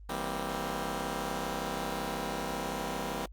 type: chord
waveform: 10% pulse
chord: C dominant seventh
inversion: first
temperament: just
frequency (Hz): 163.52 / 196.22 / 235.5 / 261.6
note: E3 / G3 / Bb3 / C4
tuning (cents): -14 / +2 / +18 / 0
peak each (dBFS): -31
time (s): 0.09-3.26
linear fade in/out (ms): 5
effects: added 50 Hz sine -46 dBFS peak until 3.32 s + Opus 32 kbps